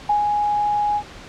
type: tone with ADSR envelope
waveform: sine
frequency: 830.6 Hz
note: G#5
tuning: in tune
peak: -14 dBFS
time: 0.09-1.03 s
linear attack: 7 ms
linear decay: 120 ms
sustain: -3 dB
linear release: 68 ms
effects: pink hiss -39 dBFS RMS until 1.28 s + low-pass 5000 Hz 12 dB/octave